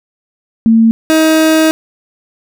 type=tone pair in turn; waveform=sine / 30% pulse; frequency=225.8 / 316.7 Hz; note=A3 / D#4; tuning=+45 / +31 cents; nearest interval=tritone; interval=586 cents; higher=second; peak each=-4 dBFS; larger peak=neither; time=0.66-0.91 / 1.1-1.71 s; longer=second; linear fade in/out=0 ms; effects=none